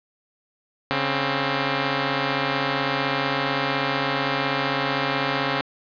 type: tone pair together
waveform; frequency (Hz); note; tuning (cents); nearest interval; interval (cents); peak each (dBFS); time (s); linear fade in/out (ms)
5% pulse; 140.38 / 265; C#3 / C4; +22 / +22; major seventh; 1100; -13; 0.91-5.61; 0
effects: resampled to 11025 Hz + 8-bit